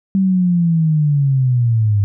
sine linear sweep, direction down, 194.7 to 99.1 Hz, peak -11 dBFS, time 0.15-2.04 s, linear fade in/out 0 ms, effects none

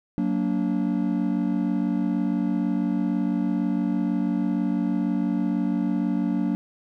triangle chord, Gb augmented, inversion none, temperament just, 185 / 231.2 / 289.1 Hz, Gb3 / Bb3 / D4, 0 / -14 / -27 cents, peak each -24 dBFS, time 0.18-6.55 s, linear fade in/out 0 ms, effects none

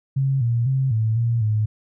sine tone with pitch steps, 135.5 / 117.7 / 133.2 / 110.6 / 116.8 / 107.6 Hz, C#3 / A#2 / C3 / A2 / A#2 / A2, -39 / +17 / +31 / +9 / +4 / -38 cents, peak -17 dBFS, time 0.16-1.66 s, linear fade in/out 10 ms, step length 250 ms, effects none

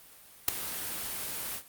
white noise with ADSR envelope, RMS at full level -18 dBFS, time 0.48-1.63 s, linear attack 4 ms, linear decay 6 ms, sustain -18 dB, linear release 82 ms, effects white hiss -54 dBFS RMS until 1.68 s + Opus 32 kbps

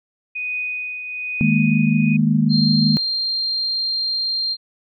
sine tone with tremolo, 2489 Hz, D#7, in tune, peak -21 dBFS, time 0.35-2.17 s, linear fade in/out 10 ms, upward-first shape triangle, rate 1.1 Hz, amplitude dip 55%
sine chord, D# suspended fourth, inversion none, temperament equal, 155.56 / 207.7 / 233.1 Hz, D#3 / G#3 / A#3, 0 / 0 / 0 cents, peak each -18 dBFS, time 1.41-2.97 s, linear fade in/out 0 ms
sine tone, 4186 Hz, C8, in tune, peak -19 dBFS, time 2.49-4.57 s, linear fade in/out 50 ms
effects none

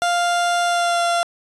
30% pulse tone with pitch glide, 698.5 to 689.3 Hz, F5 to F5, 0 to -23 cents, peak -14 dBFS, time 0.02-1.23 s, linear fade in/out 0 ms, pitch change -23 cents, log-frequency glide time 0.65-1.02 s, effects resampled to 24000 Hz

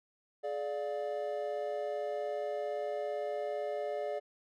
triangle chord, D diminished, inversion second, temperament just, 422.9 / 587.3 / 704.8 Hz, Ab4 / D5 / F5, +31 / 0 / +16 cents, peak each -37 / -34 / -39 dBFS, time 0.43-4.2 s, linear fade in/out 20 ms, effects none

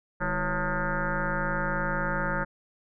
sine tone with frequency modulation, 726 Hz, F#5, 33 cents flat, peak -25 dBFS, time 0.2-2.45 s, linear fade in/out 20 ms, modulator 175 Hz, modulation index 5.4, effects none

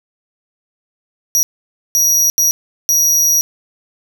40% pulse tone bursts at uneven times, 5770 Hz, F#8, 44 cents flat, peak -9 dBFS, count 4, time 1.35-1.43 / 1.95-2.3 / 2.38-2.51 / 2.89-3.41 s, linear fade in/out 0 ms, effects none

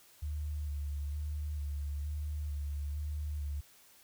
sine tone with vibrato, 73.5 Hz, D2, 2 cents sharp, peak -34 dBFS, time 0.22-3.61 s, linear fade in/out 10 ms, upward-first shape square, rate 1.1 Hz, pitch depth 29 cents each way, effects white hiss -61 dBFS RMS until 4.03 s

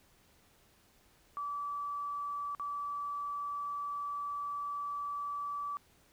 sine tone with dropouts, 1154 Hz, D6, 31 cents flat, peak -35 dBFS, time 1.37-5.77 s, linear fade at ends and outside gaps 0 ms, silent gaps 2.549-2.597 s, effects pink hiss -66 dBFS RMS until 6.12 s

